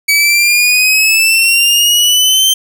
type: exponential sweep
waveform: sawtooth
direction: up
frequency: 2272 to 3136 Hz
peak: -4 dBFS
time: 0.08-2.54 s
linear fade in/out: 10 ms
effects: none